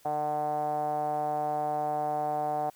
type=tone with low-pass filter; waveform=5% pulse; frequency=150 Hz; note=D3; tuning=37 cents sharp; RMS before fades=-30 dBFS; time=0.05-2.7 s; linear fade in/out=5 ms; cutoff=730 Hz; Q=7; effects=white hiss -60 dBFS RMS until 2.75 s